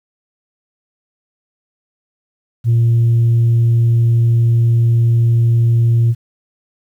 sine tone, 116.54 Hz, A#2, in tune, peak -7 dBFS, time 2.64-6.15 s, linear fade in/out 50 ms, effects tanh soft clip ceiling -7 dBFS + 8-bit

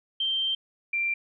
sine tone pair in turn, 3141 / 2364 Hz, G7 / D7, +3 / +11 cents, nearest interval perfect fourth, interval 492 cents, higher first, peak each -24 dBFS, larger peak neither, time 0.2-0.55 / 0.93-1.14 s, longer first, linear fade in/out 5 ms, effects none

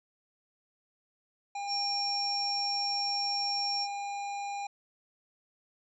harmonic tone, 806 Hz, G5, 48 cents sharp, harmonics 1 / 3 / 5 / 7 / 9, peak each -34 / -44 / -51 / -54 / -51 dBFS, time 1.55-4.67 s, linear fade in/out 5 ms
sine tone, 5500 Hz, F8, 27 cents flat, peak -30 dBFS, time 1.67-3.88 s, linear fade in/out 50 ms
effects none

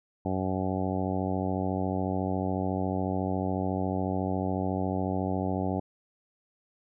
harmonic tone, 94 Hz, F#2, 28 cents sharp, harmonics 1 / 2 / 3 / 4 / 5 / 6 / 7 / 8 / 9, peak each -33 / -32 / -33 / -37 / -39 / -39 / -38 / -37 / -41 dBFS, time 0.25-5.8 s, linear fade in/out 5 ms, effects none

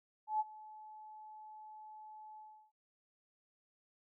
sine tone with ADSR envelope, 860 Hz, A5, 40 cents flat, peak -29 dBFS, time 0.27-2.72 s, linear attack 130 ms, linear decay 31 ms, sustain -21 dB, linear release 340 ms, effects none

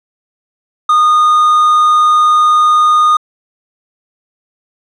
triangle tone, 1228 Hz, D#6, 23 cents flat, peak -4 dBFS, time 0.89-3.17 s, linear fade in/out 5 ms, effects resampled to 24000 Hz

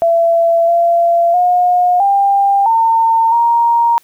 sine tone with pitch steps, 672 / 683 / 717 / 796 / 907 / 936 Hz, E5 / F5 / F5 / G5 / A#5 / A#5, +33 / -39 / +45 / +26 / -48 / +7 cents, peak -8 dBFS, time 0.02-3.98 s, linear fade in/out 0 ms, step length 660 ms, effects white hiss -51 dBFS RMS until 4.03 s

